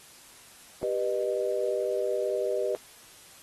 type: chord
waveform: sine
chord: G augmented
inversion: none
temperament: just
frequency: 392 / 490 / 612.5 Hz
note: G4 / B4 / D#5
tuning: 0 / -14 / -27 cents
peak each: -30 dBFS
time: 0.83-2.75 s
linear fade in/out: 0 ms
effects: white hiss -52 dBFS RMS until 3.42 s + AAC 32 kbps